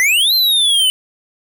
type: exponential two-way sweep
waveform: square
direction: up then down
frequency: 1956 to 4186 to 2975 Hz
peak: -11 dBFS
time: 0-0.9 s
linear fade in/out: 0 ms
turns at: 0.34 s
effects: none